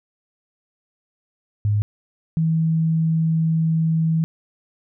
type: tone pair in turn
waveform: sine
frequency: 104.1 / 161.6 Hz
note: G#2 / E3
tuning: +5 / -34 cents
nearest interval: minor sixth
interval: 761 cents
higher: second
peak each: -16 dBFS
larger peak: neither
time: 1.65-1.82 / 2.37-4.24 s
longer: second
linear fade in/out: 0 ms
effects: none